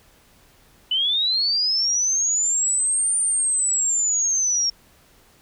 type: linear two-way sweep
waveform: sine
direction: up then down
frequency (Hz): 2960 to 9100 to 5500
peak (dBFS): -18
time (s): 0.91-4.7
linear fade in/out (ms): 5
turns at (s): 3.17
effects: pink hiss -55 dBFS RMS until 5.41 s